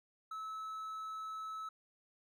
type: tone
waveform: triangle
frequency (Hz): 1300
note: E6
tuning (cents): -24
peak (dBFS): -39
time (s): 0.31-1.69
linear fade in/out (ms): 5
effects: none